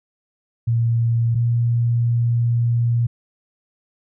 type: tone pair in turn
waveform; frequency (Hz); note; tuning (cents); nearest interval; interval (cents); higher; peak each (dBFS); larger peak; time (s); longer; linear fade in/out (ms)
sine; 116.3 / 118.2; A#2 / A#2; -4 / +24; unison; 28; second; -15; neither; 0.67-1.35 / 1.35-3.07; second; 10
effects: none